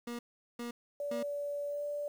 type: tone bursts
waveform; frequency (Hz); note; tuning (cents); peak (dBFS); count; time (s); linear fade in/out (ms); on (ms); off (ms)
30% pulse; 238.3; A#3; +38; -35; 3; 0.07-1.23; 5; 120; 400
type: tone with pitch glide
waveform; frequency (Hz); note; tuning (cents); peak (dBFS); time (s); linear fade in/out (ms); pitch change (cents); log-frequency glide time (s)
sine; 577 to 583.4; D5 to D5; -31 to -12; -34; 1-2.08; 2; +19; 1.68-1.83
effects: 10-bit